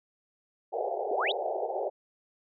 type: band-pass noise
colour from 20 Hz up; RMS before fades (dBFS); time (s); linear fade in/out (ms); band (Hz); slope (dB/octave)
white; -32; 0.72-1.9; 20; 380 to 810; 96
type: exponential sweep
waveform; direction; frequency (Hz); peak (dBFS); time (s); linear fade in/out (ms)
sine; up; 349.2 to 3976; -27; 1.11-1.32; 5
effects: none